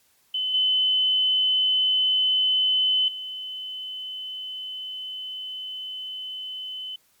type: tone with level steps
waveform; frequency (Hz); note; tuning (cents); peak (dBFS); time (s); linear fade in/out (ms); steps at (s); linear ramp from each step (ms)
sine; 3032; F#7; +42; -23 / -18 / -31; 0.34-6.96; 5; 0.54 / 3.08; 2
effects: white hiss -63 dBFS RMS until 7.2 s + MP3 96 kbps